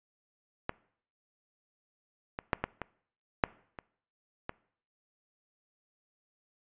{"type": "clicks", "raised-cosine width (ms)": 0.5, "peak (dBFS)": [-16, -20, -10, -14, -20, -7, -26, -20], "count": 8, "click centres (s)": [0.694, 2.389, 2.532, 2.64, 2.817, 3.438, 3.788, 4.494], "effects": ["noise-tail reverb RT60 0.6 s tail -22 dB re dry", "resampled to 8000 Hz"]}